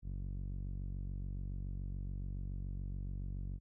sawtooth tone with low-pass filter, 47.05 Hz, F#1, 30 cents sharp, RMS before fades -41 dBFS, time 0.02-3.6 s, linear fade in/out 50 ms, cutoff 170 Hz, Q 0.96, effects none

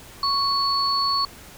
sine tone pair together, 1108.7 / 4423 Hz, C#6 / C#8, 0 / -5 cents, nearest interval 2 octaves, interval 2395 cents, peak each -22 dBFS, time 0.23-1.25 s, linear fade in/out 2 ms, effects pink hiss -44 dBFS RMS until 1.57 s

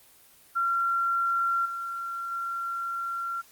sine tone with level steps, 1371 Hz, F6, 32 cents flat, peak -23 / -31 / -29 dBFS, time 0.55-3.42 s, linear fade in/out 20 ms, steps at 1.65 / 2.31 s, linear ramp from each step 10 ms, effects white hiss -56 dBFS RMS until 3.51 s + Opus 24 kbps

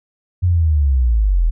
sine linear sweep, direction down, 92 to 38 Hz, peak -11 dBFS, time 0.42-1.51 s, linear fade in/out 20 ms, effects none

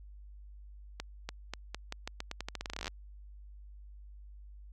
accelerating click train, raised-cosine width 0.2 ms, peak -20 dBFS, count 23, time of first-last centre 1-2.879 s, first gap 290 ms, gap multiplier 0.85, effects added 50 Hz sine -48 dBFS peak until 4.72 s

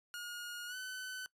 sawtooth tone with pitch glide, 1433 to 1511.2 Hz, F6 to F#6, +44 to +36 cents, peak -38 dBFS, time 0.14-1.26 s, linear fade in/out 0 ms, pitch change +92 cents, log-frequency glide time 0.67-0.76 s, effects noise-tail reverb RT60 0.1 s tail -20 dB re dry + resampled to 32000 Hz

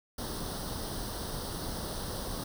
pink noise with comb filter, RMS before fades -37 dBFS, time 0.18-2.44 s, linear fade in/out 5 ms, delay 0.21 ms, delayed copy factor +0.8, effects none

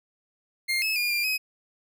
30% pulse tone with pitch steps, 2120 / 2592 / 2422 / 2389 / 2532 Hz, C7 / E7 / D#7 / D7 / D#7, +22 / -30 / -47 / +29 / +30 cents, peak -21 dBFS, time 0.68-1.38 s, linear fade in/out 20 ms, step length 140 ms, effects none

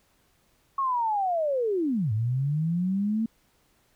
sine linear two-way sweep, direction down then up, 1108.7 to 103.83 to 227.4 Hz, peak -23 dBFS, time 0.78-3.26 s, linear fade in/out 5 ms, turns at 2.12 s, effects pink hiss -66 dBFS RMS until 3.95 s

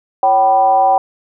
sine tone with frequency modulation, 769 Hz, G5, 33 cents flat, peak -8 dBFS, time 0.23-0.98 s, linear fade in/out 2 ms, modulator 214 Hz, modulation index 0.64, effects none

